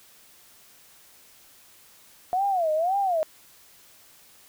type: tone with vibrato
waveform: sine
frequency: 703 Hz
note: F5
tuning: 11 cents sharp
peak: -21 dBFS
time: 2.33-3.23 s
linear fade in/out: 0 ms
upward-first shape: sine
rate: 1.9 Hz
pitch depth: 230 cents each way
effects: white hiss -54 dBFS RMS until 4.48 s